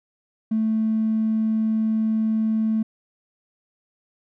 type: tone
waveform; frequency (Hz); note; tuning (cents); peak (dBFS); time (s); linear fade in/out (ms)
triangle; 220; A3; 0; -15; 0.51-2.83; 10
effects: tanh soft clip ceiling -16 dBFS